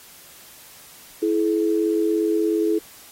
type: tone pair together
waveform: sine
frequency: 329.6 / 426.6 Hz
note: E4 / G#4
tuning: 0 / +46 cents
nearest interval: major third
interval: 446 cents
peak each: -20 / -21 dBFS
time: 1.22-2.79 s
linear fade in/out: 10 ms
effects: white hiss -46 dBFS RMS until 3.11 s + AAC 48 kbps